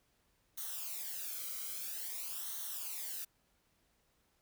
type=noise with flanger; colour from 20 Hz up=blue; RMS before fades=-42 dBFS; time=0.57-3.25 s; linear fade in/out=10 ms; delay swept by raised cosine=0.4 to 1.14 ms; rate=0.5 Hz; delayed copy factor=-0.75; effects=pink hiss -75 dBFS RMS until 4.41 s